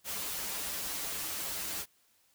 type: noise with comb filter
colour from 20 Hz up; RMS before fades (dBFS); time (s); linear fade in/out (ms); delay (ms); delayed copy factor
white; -37; 0.04-1.86; 50; 8.2; -0.8
effects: white hiss -69 dBFS RMS until 2.34 s